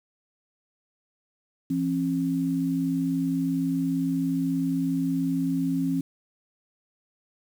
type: tone pair together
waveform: sine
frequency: 169.24 / 269.3 Hz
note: E3 / C#4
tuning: +46 / -50 cents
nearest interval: minor sixth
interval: 804 cents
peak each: -28 / -24 dBFS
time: 1.7-6.01 s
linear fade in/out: 5 ms
effects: 8-bit